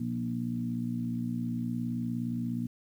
harmonic tone with a mistuned harmonic, 59.5 Hz, A#1, 36 cents sharp, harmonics 2 / 3 / 4 / 5, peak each -36 / -38 / -32 / -44 dBFS, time 0-2.67 s, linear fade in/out 5 ms, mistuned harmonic 2, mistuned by +33 cents, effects 10-bit

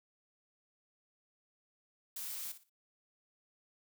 blue noise with echo, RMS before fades -42 dBFS, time 2.16-2.52 s, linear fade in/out 5 ms, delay 59 ms, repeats 3, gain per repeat -12 dB, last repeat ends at 2.697 s, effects none

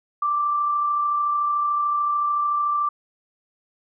sine tone with amplitude modulation, 1174.7 Hz, D6, in tune, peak -18 dBFS, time 0.22-2.89 s, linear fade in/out 5 ms, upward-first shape sine, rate 33.6 Hz, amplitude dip 25%, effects none

